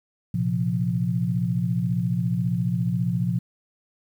sine chord, Bb suspended second, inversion none, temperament just, 116.54 / 131.11 / 174.81 Hz, Bb2 / C3 / F3, 0 / +4 / +2 cents, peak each -26 / -27 / -24 dBFS, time 0.34-3.39 s, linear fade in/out 5 ms, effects 9-bit

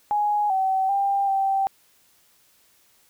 sine tone with pitch steps, 832 / 764 / 794 / 779 Hz, G#5 / G5 / G5 / G5, +3 / -45 / +22 / -11 cents, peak -19 dBFS, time 0.11-1.67 s, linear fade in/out 0 ms, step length 390 ms, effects white hiss -60 dBFS RMS until 3.09 s

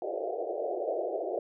white band-pass noise, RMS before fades -33 dBFS, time 0.02-1.39 s, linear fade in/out 2 ms, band 340 to 730 Hz, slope 96 dB/octave, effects none

